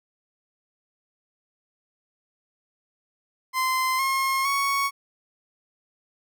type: tone with pitch steps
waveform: 30% pulse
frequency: 1036 / 1073.2 / 1111.6 Hz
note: C6 / C6 / C#6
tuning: -17 / +44 / +4 cents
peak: -19 dBFS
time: 3.53-4.91 s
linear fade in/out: 50 ms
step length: 460 ms
effects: none